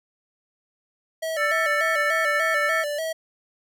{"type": "tone with vibrato", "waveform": "square", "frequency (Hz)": 615, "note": "D#5", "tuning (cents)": -20, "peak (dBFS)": -26, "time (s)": [1.22, 3.13], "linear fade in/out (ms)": 10, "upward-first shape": "square", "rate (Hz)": 3.4, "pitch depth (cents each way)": 82}
{"type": "harmonic tone", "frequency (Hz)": 443.2, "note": "A4", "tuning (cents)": 13, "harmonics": [3, 4, 5], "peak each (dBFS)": [-26, -23, -29], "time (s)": [1.36, 2.85], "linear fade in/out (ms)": 50}
{"effects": []}